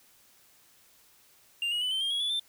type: tone with pitch steps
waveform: triangle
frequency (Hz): 2794 / 2893 / 2995 / 3100 / 3209 / 3323 / 3440 / 3561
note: F7 / F#7 / F#7 / G7 / G7 / G#7 / A7 / A7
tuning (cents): 0 / -40 / +20 / -20 / +40 / 0 / -40 / +20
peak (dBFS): -26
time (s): 1.62-2.396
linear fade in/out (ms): 2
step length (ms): 97
effects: white hiss -61 dBFS RMS until 2.48 s